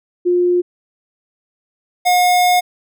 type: tone pair in turn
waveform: sine / square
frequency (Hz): 355 / 719.9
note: F4 / F#5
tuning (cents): +28 / -48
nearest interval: octave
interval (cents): 1224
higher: second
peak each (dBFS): -11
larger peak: neither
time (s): 0.25-0.62 / 2.05-2.61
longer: second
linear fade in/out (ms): 20
effects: none